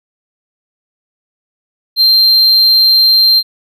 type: tone with amplitude modulation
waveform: triangle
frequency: 4159 Hz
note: C8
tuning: 11 cents flat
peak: -3 dBFS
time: 1.96-3.43 s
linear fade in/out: 50 ms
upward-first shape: sine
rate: 197 Hz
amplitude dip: 25%
effects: none